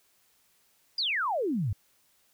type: exponential sweep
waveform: sine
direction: down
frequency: 5030 to 89.7 Hz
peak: -26 dBFS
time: 0.98-1.73 s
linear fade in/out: 5 ms
effects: white hiss -67 dBFS RMS until 2.33 s